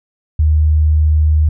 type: tone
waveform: sine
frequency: 76.9 Hz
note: D#2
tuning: 20 cents flat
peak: -8 dBFS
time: 0.39-1.49 s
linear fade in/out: 5 ms
effects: none